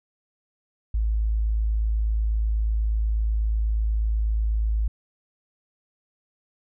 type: tone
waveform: sine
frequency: 54.1 Hz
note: A1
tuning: 29 cents flat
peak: -20 dBFS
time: 0.94-4.88 s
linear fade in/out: 5 ms
effects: none